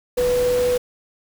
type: tone in noise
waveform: sine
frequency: 493.9 Hz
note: B4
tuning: in tune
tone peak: -16 dBFS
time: 0.17-0.78 s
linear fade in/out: 10 ms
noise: pink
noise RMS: -30 dBFS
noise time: 0.17-0.78 s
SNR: +11 dB
effects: none